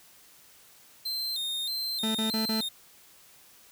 45% pulse tone with vibrato, 3895 Hz, B7, 25 cents flat, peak -29 dBFS, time 1.05-2.69 s, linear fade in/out 10 ms, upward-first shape square, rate 1.6 Hz, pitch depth 97 cents each way
40% pulse tone bursts, 220 Hz, A3, in tune, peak -27 dBFS, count 4, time 2.03-2.609 s, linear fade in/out 5 ms, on 120 ms, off 33 ms
effects white hiss -56 dBFS RMS until 3.71 s

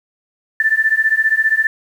sine beating tone pair, 1760 / 1775 Hz, A6 / A6, 0 / +15 cents, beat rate 15 Hz, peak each -15 dBFS, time 0.6-1.67 s, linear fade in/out 2 ms, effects 7-bit

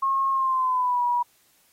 sine tone with pitch glide, 1081 to 968.6 Hz, C#6 to B5, -44 to -34 cents, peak -20 dBFS, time 0.02-1.23 s, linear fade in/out 10 ms, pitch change -190 cents, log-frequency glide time 0.31-1.04 s, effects white hiss -62 dBFS RMS until 1.72 s + AAC 48 kbps

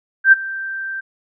sine tone with ADSR envelope, 1568 Hz, G6, in tune, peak -3 dBFS, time 0.24-1.01 s, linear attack 82 ms, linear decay 22 ms, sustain -20 dB, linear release 15 ms, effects none

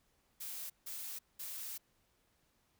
blue noise bursts at uneven times, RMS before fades -44 dBFS, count 3, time 0.4-0.7 / 0.86-1.19 / 1.39-1.78 s, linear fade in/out 10 ms, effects pink hiss -75 dBFS RMS until 2.79 s

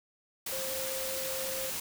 sine tone in noise, 528 Hz, C5, 16 cents sharp, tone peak -37 dBFS, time 0.52-1.7 s, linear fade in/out 5 ms, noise white, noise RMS -36 dBFS, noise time 0.46-1.8 s, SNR -4 dB, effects none

